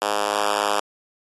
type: tone with high-pass filter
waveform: 5% pulse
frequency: 103.5 Hz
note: G#2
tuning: 5 cents flat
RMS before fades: -23 dBFS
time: 0.02-0.8 s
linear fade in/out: 0 ms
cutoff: 510 Hz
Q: 0.96
effects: AAC 32 kbps